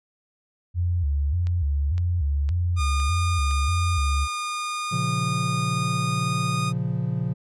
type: tone with vibrato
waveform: sine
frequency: 79.1 Hz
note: D#2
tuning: 29 cents sharp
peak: -20 dBFS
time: 0.74-4.28 s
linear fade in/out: 50 ms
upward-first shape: square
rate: 1.7 Hz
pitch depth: 180 cents each way
type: click train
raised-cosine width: 0.2 ms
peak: -24 dBFS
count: 5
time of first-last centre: 1.47-3.511 s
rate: 1.96 Hz
type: tone with pitch glide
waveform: sawtooth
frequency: 1218 to 1232.9 Hz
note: D#6 to D#6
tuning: -37 to -16 cents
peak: -23 dBFS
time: 2.76-6.73 s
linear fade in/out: 50 ms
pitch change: +21 cents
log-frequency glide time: 4.39-6.62 s
type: chord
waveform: triangle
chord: Bb minor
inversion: none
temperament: equal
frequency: 116.54 / 138.59 / 174.61 Hz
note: Bb2 / Db3 / F3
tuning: 0 / 0 / 0 cents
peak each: -26 / -25 / -26 dBFS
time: 4.91-7.34 s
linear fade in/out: 20 ms
effects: resampled to 24000 Hz